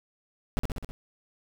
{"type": "noise with echo", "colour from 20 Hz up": "brown", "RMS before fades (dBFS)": -24, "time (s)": [0.57, 0.59], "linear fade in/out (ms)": 0, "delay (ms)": 64, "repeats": 5, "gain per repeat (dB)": -3, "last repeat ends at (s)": 0.91, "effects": []}